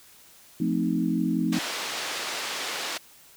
sine chord, F dominant seventh, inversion none, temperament equal with one note detuned, 174.61 / 220 / 259.2 / 311.1 Hz, F3 / A3 / C4 / Eb4, 0 / 0 / -16 / 0 cents, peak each -28 dBFS, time 0.6-1.59 s, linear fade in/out 5 ms
white band-pass noise, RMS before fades -32 dBFS, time 1.52-2.98 s, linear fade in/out 10 ms, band 330 to 4600 Hz, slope 12 dB/octave
effects white hiss -53 dBFS RMS until 3.36 s

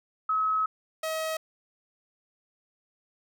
sine / sawtooth tone pair in turn, 1283 / 636.7 Hz, E6 / D#5, -47 / +40 cents, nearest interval octave, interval 1213 cents, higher first, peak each -23 / -25 dBFS, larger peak first, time 0.29-0.66 / 1.03-1.37 s, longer first, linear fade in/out 5 ms, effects none

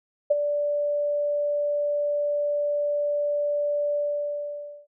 sine tone with ADSR envelope, 584 Hz, D5, 10 cents flat, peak -14 dBFS, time 0.3-4.87 s, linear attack 11 ms, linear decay 25 ms, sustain -8 dB, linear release 910 ms, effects none

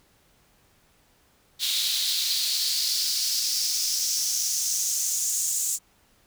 pink noise with high-pass filter sweep, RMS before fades -26 dBFS, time 1.59-5.79 s, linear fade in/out 50 ms, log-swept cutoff 3700 to 7300 Hz, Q 4, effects pink hiss -62 dBFS RMS until 6.26 s

